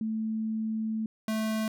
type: tone pair in turn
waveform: sine / square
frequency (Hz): 220 / 218.7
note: A3 / A3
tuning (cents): 0 / -10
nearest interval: unison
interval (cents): 10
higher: first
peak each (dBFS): -28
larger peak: neither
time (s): 0.01-1.06 / 1.28-1.68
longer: first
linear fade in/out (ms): 2
effects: none